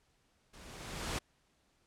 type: noise with level ramp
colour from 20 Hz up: pink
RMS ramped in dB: -55 to -35 dBFS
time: 0.53-1.19 s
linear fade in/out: 10 ms
effects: pink hiss -73 dBFS RMS until 1.86 s + low-pass 9000 Hz 12 dB/octave